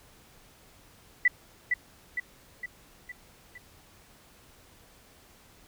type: tone with echo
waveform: sine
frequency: 1975.5 Hz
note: B6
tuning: in tune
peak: -17 dBFS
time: 1.25-1.28 s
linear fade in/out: 5 ms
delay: 460 ms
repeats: 5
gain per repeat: -5 dB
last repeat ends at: 3.58 s
effects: pink hiss -57 dBFS RMS until 5.67 s